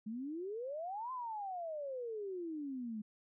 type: exponential two-way sweep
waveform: sine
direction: up then down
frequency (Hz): 207.7 to 1047 to 207.7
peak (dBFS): -39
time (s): 0.06-3.02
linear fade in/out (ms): 10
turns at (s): 1.12
effects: none